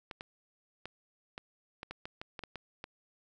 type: clicks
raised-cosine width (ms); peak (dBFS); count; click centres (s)
0.3; -25; 12; 0.112 / 0.209 / 0.856 / 1.379 / 1.831 / 1.91 / 2.055 / 2.215 / 2.392 / 2.437 / 2.557 / 2.841
effects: none